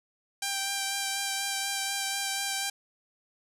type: tone with vibrato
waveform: 5% pulse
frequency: 788 Hz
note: G5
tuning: 9 cents sharp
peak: -17 dBFS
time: 0.42-2.7 s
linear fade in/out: 5 ms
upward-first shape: sine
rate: 4.1 Hz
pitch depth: 15 cents each way
effects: none